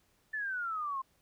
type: exponential sweep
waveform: sine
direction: down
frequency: 1775 to 1045 Hz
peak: -33 dBFS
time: 0.33-1.02 s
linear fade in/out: 10 ms
effects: pink hiss -71 dBFS RMS until 1.21 s